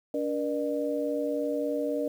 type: tone cluster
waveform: sine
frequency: 286.8 / 478.5 / 602 Hz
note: D4 / A#4 / D5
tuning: -41 / +45 / +43 cents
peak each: -31 dBFS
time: 0.14-2.08 s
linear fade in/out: 2 ms
effects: 9-bit